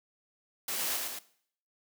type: noise with echo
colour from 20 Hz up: white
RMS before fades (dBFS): -34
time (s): 0.68-0.97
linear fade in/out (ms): 5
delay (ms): 110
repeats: 2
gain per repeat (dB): -3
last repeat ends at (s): 1.19
effects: noise-tail reverb RT60 0.6 s tail -18 dB re dry + high-pass 200 Hz 12 dB/octave